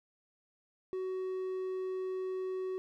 triangle tone, 374.1 Hz, F#4, 19 cents sharp, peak -32 dBFS, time 0.93-2.78 s, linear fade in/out 0 ms, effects none

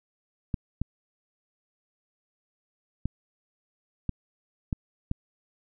clicks, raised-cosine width 5 ms, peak -15 dBFS, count 6, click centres 0.542 / 0.816 / 3.056 / 4.093 / 4.728 / 5.114 s, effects none

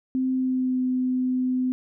sine tone with pitch glide, 259.3 to 254.7 Hz, C4 to C4, -15 to -46 cents, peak -21 dBFS, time 0.15-1.72 s, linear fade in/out 0 ms, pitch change -31 cents, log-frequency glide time 0.32-0.82 s, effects none

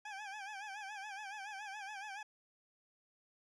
20% pulse tone with vibrato, 814 Hz, G#5, 35 cents flat, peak -39 dBFS, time 0.05-2.23 s, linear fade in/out 5 ms, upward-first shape sine, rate 7.1 Hz, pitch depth 100 cents each way, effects low-pass 6000 Hz 12 dB/octave

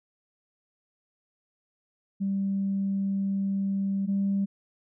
sine tone pair in turn, 196 / 197.48 Hz, G3 / G3, 0 / +13 cents, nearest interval unison, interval 13 cents, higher second, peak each -24 / -22 dBFS, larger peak second, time 2.2-4.07 / 4.07-4.46 s, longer first, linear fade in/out 20 ms, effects tanh soft clip ceiling -19 dBFS

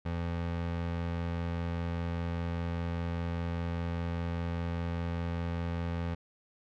25% pulse tone, 85 Hz, F2, 46 cents flat, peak -28 dBFS, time 0.05-6.15 s, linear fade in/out 10 ms, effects low-pass 3000 Hz 12 dB/octave

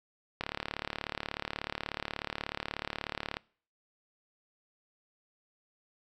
click train, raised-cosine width 0.3 ms, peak -17 dBFS, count 109, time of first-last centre 0.41-3.369 s, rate 36.5 Hz, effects noise-tail reverb RT60 0.5 s tail -25 dB re dry

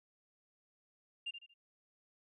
sine tone with echo, 2797 Hz, F7, 2 cents sharp, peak -36 dBFS, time 1.26-1.31 s, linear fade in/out 10 ms, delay 77 ms, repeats 3, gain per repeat -9 dB, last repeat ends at 1.541 s, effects tanh soft clip ceiling -34 dBFS

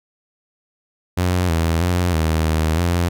sawtooth tone with pitch steps, 90.1 / 82 / 88.8 / 79.8 / 79.1 / 86.7 Hz, F#2 / E2 / F2 / D#2 / D#2 / F2, -45 / -9 / +29 / +44 / +29 / -12 cents, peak -12 dBFS, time 1.17-3.09 s, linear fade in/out 10 ms, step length 320 ms, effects none

